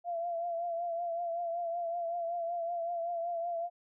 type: tone with vibrato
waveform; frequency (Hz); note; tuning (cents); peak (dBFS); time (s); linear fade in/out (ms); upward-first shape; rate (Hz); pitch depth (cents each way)
sine; 683; F5; -39; -32; 0.04-3.7; 50; triangle; 5.3; 54
effects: none